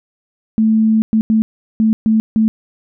sine tone bursts at uneven times, 220 Hz, A3, in tune, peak -9 dBFS, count 6, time 0.58-1.02 / 1.13-1.21 / 1.3-1.42 / 1.8-1.93 / 2.06-2.2 / 2.36-2.48 s, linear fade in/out 0 ms, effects none

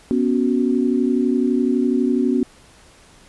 sine chord, B suspended second, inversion none, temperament equal with one note detuned, 245.2 / 277.2 / 370 Hz, B3 / C#4 / F#4, -12 / 0 / 0 cents, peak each -18 / -20 / -22 dBFS, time 0.11-2.43 s, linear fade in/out 0 ms, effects pink hiss -49 dBFS RMS until 3.28 s + resampled to 24000 Hz

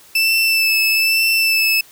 30% pulse tone with vibrato, 2641 Hz, E7, 3 cents sharp, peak -10 dBFS, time 0.15-1.81 s, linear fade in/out 5 ms, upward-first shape sine, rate 1.1 Hz, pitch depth 21 cents each way, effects white hiss -46 dBFS RMS until 1.91 s

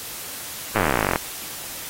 slowing click train, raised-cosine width 0.5 ms, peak -5 dBFS, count 27, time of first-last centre 0.76-1.159 s, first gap 9 ms, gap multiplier 1.04, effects white hiss -34 dBFS RMS until 1.89 s + AAC 48 kbps

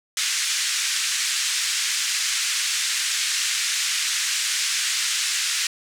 white band-pass noise, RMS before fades -24 dBFS, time 0.17-5.67 s, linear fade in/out 2 ms, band 1600 to 7900 Hz, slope 24 dB/octave, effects none

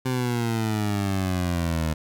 20% pulse exponential sweep, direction down, 130.1 to 77.78 Hz, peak -18 dBFS, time 0.05-1.94 s, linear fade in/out 10 ms, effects none

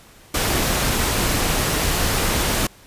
pink noise, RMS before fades -20 dBFS, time 0.34-2.67 s, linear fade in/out 5 ms, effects pink hiss -48 dBFS RMS until 2.86 s + resampled to 32000 Hz

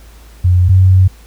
sine tone pair in turn, 90.1 / 93.56 Hz, F#2 / F#2, -45 / +20 cents, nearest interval minor second, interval 65 cents, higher second, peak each -6 / -4 dBFS, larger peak second, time 0.44-0.69 / 0.69-1.08 s, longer second, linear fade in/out 10 ms, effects added 55 Hz sine -36 dBFS peak until 1.26 s + pink hiss -45 dBFS RMS until 1.26 s

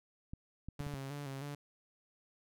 clicks, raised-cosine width 5 ms, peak -31 dBFS, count 5, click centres 0.335 / 0.686 / 0.806 / 0.867 / 0.939 s
sawtooth tone with vibrato, 140 Hz, C#3, 18 cents sharp, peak -37 dBFS, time 0.79-1.55 s, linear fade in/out 5 ms, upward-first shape square, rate 3.2 Hz, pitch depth 52 cents each way
effects none

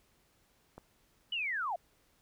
click, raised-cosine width 1 ms, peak -33 dBFS, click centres 0.78 s
sine linear sweep, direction down, 3010 to 631 Hz, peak -32 dBFS, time 1.32-1.76 s, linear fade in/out 5 ms
effects pink hiss -70 dBFS RMS until 2.21 s

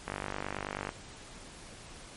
click train, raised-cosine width 0.5 ms, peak -19 dBFS, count 41, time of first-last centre 0.08-0.891 s, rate 49.3 Hz, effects pink hiss -49 dBFS RMS until 2.16 s + MP3 48 kbps

